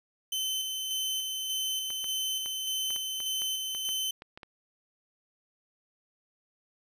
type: tone with tremolo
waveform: sawtooth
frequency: 3064 Hz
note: G7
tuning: 40 cents flat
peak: -26 dBFS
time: 0.32-4.11 s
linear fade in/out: 5 ms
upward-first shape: square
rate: 1.7 Hz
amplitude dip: 30%
type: clicks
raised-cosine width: 0.3 ms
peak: -28 dBFS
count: 12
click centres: 1.904 / 2.043 / 2.46 / 2.905 / 2.962 / 3.203 / 3.419 / 3.749 / 3.89 / 4.221 / 4.375 / 4.432 s
effects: none